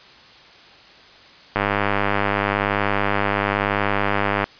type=click train; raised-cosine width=0.5 ms; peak=-4 dBFS; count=292; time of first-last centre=1.56-4.441 s; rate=101 Hz; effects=white hiss -46 dBFS RMS until 4.59 s + resampled to 11025 Hz